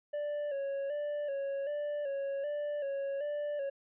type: tone with vibrato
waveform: triangle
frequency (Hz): 570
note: C#5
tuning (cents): +48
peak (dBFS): -31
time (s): 0.13-3.7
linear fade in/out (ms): 10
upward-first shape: square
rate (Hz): 1.3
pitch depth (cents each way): 53
effects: resampled to 8000 Hz